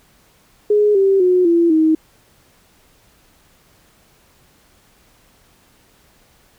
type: tone with pitch steps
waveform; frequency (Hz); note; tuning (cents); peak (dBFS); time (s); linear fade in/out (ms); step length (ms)
sine; 417.4 / 389.4 / 363.4 / 339 / 316.3; G#4 / G4 / F#4 / E4 / D#4; +9 / -12 / -31 / +49 / +29; -10; 0.7-1.95; 5; 250
effects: pink hiss -54 dBFS RMS until 6.58 s